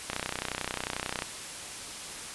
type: click train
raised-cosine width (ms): 0.3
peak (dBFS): -14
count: 36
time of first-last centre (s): 0.1-1.222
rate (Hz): 31.2
effects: white hiss -40 dBFS RMS until 2.34 s + resampled to 24000 Hz